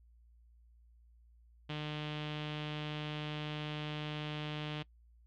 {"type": "tone with low-pass filter", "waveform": "sawtooth", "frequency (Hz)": 150.9, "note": "D3", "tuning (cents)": 47, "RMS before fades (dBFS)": -40, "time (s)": [1.69, 4.83], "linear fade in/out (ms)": 10, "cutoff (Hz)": 3200, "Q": 4.4, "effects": ["noise-tail reverb RT60 0.1 s tail -22 dB re dry", "added 58 Hz sine -60 dBFS peak until 5.26 s"]}